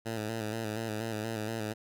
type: tone with vibrato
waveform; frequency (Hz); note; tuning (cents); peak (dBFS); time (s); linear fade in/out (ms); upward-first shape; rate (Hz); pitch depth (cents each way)
10% pulse; 110.3; A2; +5; -25; 0.05-1.74; 20; square; 4.2; 50
effects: none